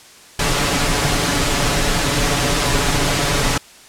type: noise with comb filter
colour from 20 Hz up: pink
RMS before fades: -17 dBFS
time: 0.39-3.58 s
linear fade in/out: 5 ms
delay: 7 ms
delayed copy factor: +0.6
effects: white hiss -43 dBFS RMS until 3.88 s + low-pass 9000 Hz 12 dB/octave